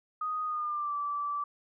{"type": "tone with pitch glide", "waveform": "sine", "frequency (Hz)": [1244.5, 1161.2], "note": ["D#6", "D6"], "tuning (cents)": [0, -20], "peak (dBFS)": -30, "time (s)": [0.21, 1.44], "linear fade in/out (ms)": 5, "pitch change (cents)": -120, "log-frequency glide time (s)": [0.45, 0.95], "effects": []}